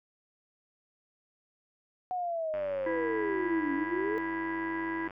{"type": "linear two-way sweep", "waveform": "sine", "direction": "down then up", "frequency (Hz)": [740, 275, 445.9], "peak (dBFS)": -30, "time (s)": [2.11, 4.18], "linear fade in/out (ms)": 0, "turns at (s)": 3.74}
{"type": "click train", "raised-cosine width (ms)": 0.5, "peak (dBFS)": -29, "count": 248, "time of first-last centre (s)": [2.54, 5.108], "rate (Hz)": 96.2}
{"type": "harmonic tone", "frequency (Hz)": 328.6, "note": "E4", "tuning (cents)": -5, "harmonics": [1, 3, 5, 6], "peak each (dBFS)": [-33, -38, -40, -41], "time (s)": [2.86, 5.08], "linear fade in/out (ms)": 5}
{"effects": []}